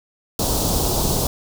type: band-stop noise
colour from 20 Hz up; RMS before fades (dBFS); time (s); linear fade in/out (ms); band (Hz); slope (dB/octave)
pink; -20; 0.39-1.27; 2; 970 to 3900; 24
effects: none